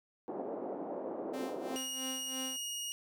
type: band-pass noise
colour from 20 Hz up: white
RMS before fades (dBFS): -40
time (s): 0.28-1.76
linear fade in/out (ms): 0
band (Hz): 250 to 660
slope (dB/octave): 24
type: tone with tremolo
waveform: sawtooth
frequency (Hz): 261.6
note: C4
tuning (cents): 0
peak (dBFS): -35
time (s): 1.33-2.57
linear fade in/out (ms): 10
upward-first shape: sine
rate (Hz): 3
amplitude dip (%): 80
type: tone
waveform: 20% pulse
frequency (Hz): 2872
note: F7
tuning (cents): +48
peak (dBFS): -32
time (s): 1.76-2.92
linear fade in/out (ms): 0
effects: none

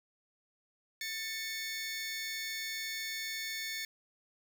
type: tone pair together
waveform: 20% pulse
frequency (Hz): 1782 / 2208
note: A6 / C#7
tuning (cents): +22 / -7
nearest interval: major third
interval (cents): 371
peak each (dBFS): -35 / -34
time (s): 1.01-3.85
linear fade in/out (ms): 2
effects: 10-bit

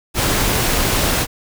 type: noise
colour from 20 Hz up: pink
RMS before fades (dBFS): -17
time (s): 0.14-1.27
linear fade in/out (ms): 50
effects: none

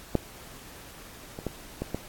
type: clicks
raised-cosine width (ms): 2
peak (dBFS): -8 / -23 / -16 / -16 / -15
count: 5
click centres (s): 0.153 / 1.389 / 1.467 / 1.82 / 1.946
effects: pink hiss -47 dBFS RMS until 2.08 s + AAC 64 kbps

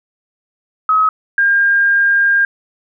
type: tone pair in turn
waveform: sine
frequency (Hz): 1276 / 1607.7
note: D#6 / G6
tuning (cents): +43 / +43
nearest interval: major third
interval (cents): 400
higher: second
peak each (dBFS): -9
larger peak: neither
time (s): 0.89-1.09 / 1.38-2.45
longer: second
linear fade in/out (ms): 2
effects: none

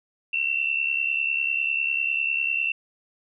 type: tone pair together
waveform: sine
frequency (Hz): 2666 / 2736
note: E7 / F7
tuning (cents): +19 / -36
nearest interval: unison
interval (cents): 45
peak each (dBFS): -25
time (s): 0.33-2.72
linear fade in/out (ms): 5
effects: none

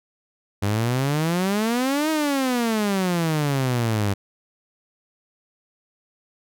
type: exponential two-way sweep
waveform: sawtooth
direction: up then down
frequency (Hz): 97.7 to 318.7 to 97.7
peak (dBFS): -16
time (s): 0.62-4.14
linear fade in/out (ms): 10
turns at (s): 2.1
effects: none

